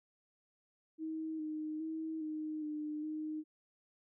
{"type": "tone with pitch steps", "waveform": "sine", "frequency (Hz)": [317.5, 308.8, 319.1, 309.2, 302.2, 309], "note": ["D#4", "D#4", "D#4", "D#4", "D4", "D#4"], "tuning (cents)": [35, -13, 44, -11, 50, -12], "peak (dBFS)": -37, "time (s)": [0.98, 3.44], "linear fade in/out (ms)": 50, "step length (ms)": 410, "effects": []}